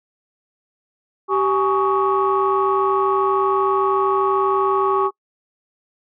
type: tone cluster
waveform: sine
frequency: 388.3 / 834 / 1117 / 1250 Hz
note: G4 / G#5 / C#6 / D#6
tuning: -16 / +7 / +13 / +8 cents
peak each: -18 / -23 / -18 / -27 dBFS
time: 1.28-5.11 s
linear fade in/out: 50 ms
effects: noise-tail reverb RT60 0.1 s tail -25 dB re dry + tanh soft clip ceiling -7 dBFS